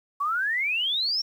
sine exponential sweep, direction up, 1103 to 5588 Hz, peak -23 dBFS, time 0.2-1.22 s, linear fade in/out 10 ms, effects 9-bit

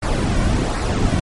brown noise with flanger, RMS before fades -18 dBFS, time 0.02-1.2 s, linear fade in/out 10 ms, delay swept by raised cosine 0.3 to 2.4 ms, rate 1.3 Hz, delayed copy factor -0.55, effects MP3 48 kbps

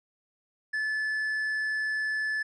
triangle tone with hard clipping, 1734 Hz, A6, 26 cents flat, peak -28 dBFS, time 0.73-2.43 s, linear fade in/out 10 ms, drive 6 dB, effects resampled to 24000 Hz

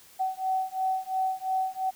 sine beating tone pair, 755 / 757.9 Hz, F#5 / F#5, +35 / +41 cents, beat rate 2.9 Hz, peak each -29 dBFS, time 0.19-1.91 s, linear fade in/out 20 ms, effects white hiss -54 dBFS RMS until 1.95 s

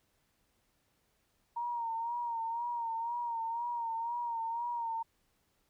sine tone with vibrato, 932.3 Hz, A#5, in tune, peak -33 dBFS, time 1.56-5.03 s, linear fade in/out 10 ms, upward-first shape sine, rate 2 Hz, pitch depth 52 cents each way, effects pink hiss -75 dBFS RMS until 5.69 s

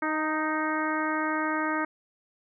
harmonic tone with a mistuned harmonic, 311.1 Hz, D#4, in tune, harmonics 1 / 2 / 3 / 4 / 5 / 6 / 7, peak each -30 / -35 / -33 / -32 / -33 / -36 / -39 dBFS, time 0.02-1.85 s, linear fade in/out 5 ms, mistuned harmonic 3, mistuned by -17 cents, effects none

